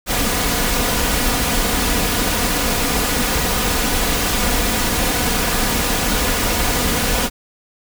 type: noise with comb filter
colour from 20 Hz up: pink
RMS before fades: -18 dBFS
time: 0.06-7.3 s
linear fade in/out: 50 ms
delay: 4.1 ms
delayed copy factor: +0.5
effects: none